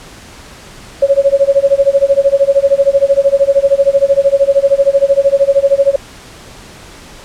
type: tone with tremolo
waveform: sine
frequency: 554.4 Hz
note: C#5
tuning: in tune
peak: -3 dBFS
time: 1.02-5.96 s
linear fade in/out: 5 ms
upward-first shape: sine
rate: 13 Hz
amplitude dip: 95%
effects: pink hiss -35 dBFS RMS until 7.24 s + low-pass 9000 Hz 12 dB/octave